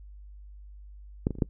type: clicks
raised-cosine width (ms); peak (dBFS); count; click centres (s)
3; -11 / -19 / -29 / -26 / -10; 5; 1.269 / 1.307 / 1.353 / 1.386 / 1.422
effects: noise-tail reverb RT60 0.1 s tail -22 dB re dry + added 50 Hz sine -44 dBFS peak until 1.49 s